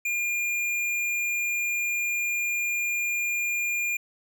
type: tone with hard clipping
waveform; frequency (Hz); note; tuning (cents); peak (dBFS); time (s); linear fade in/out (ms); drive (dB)
sine; 2410; D7; +44; -26; 0.05-3.97; 5; 15
effects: none